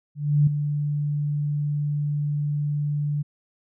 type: tone with ADSR envelope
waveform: sine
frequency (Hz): 146.83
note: D3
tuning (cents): 0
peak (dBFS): -13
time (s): 0.15-3.23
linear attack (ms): 320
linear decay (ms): 6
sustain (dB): -9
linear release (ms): 17
effects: none